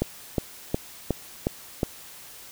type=click train; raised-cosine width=2 ms; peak=-9 dBFS; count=6; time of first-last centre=0.02-1.832 s; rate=2.76 Hz; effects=white hiss -45 dBFS RMS until 2.51 s